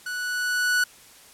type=tone with level ramp; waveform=45% pulse; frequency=1477 Hz; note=F#6; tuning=3 cents flat; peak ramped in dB=-29 to -18 dBFS; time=0.06-0.84 s; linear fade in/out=5 ms; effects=white hiss -50 dBFS RMS until 1.33 s + low-pass 12000 Hz 12 dB/octave